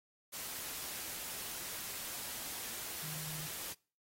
sine tone in noise, 155.2 Hz, D#3, 4 cents flat, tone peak -47 dBFS, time 3.02-3.48 s, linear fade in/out 20 ms, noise white, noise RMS -43 dBFS, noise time 0.32-3.74 s, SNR -7 dB, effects noise-tail reverb RT60 0.4 s tail -25 dB re dry + AAC 48 kbps

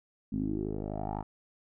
10% pulse tone with low-pass filter sweep, 51.91 Hz, G#1, in tune, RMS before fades -34 dBFS, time 0.32-1.23 s, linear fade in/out 10 ms, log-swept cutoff 230 to 980 Hz, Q 5.3, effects none

